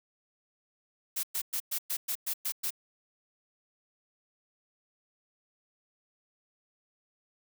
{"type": "noise bursts", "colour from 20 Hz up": "blue", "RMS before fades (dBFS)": -32, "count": 9, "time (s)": [1.16, 2.706], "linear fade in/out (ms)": 10, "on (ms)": 74, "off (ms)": 110, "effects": []}